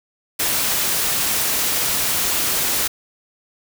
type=noise; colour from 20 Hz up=white; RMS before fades=-20 dBFS; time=0.39-2.88 s; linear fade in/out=10 ms; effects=none

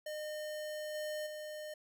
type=tone with level steps; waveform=square; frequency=609 Hz; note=D#5; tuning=37 cents flat; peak=-40 / -38 / -43 dBFS; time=0.06-1.74 s; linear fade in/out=5 ms; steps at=0.94 / 1.26 s; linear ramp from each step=10 ms; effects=none

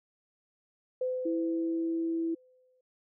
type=tone with exponential decay; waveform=sine; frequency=509 Hz; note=C5; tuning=48 cents flat; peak=-27 dBFS; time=1.01-2.81 s; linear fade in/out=5 ms; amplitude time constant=390 ms
type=tone; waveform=sine; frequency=329.6 Hz; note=E4; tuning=in tune; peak=-28 dBFS; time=1.25-2.35 s; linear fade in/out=10 ms
effects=none

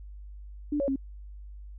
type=tone with pitch steps; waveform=sine; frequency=293.9 / 557 / 270.5 Hz; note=D4 / C#5 / C#4; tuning=+1 / +8 / -42 cents; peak=-25 dBFS; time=0.72-0.96 s; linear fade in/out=5 ms; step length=80 ms; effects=added 50 Hz sine -41 dBFS peak until 1.78 s

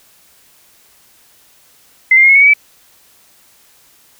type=tone with pitch steps; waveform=sine; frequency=2062 / 2100 / 2140 / 2180 / 2220 / 2262 / 2304 Hz; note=C7 / C7 / C7 / C#7 / C#7 / C#7 / D7; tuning=-26 / +6 / +38 / -29 / +2 / +34 / -34 cents; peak=-4 dBFS; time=2.11-2.537 s; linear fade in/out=5 ms; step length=61 ms; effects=white hiss -49 dBFS RMS until 4.19 s

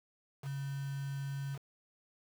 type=tone with quantisation; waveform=sine; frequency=138.59 Hz; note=C#3; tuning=in tune; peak=-36 dBFS; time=0.42-1.59 s; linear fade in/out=50 ms; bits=8; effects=none

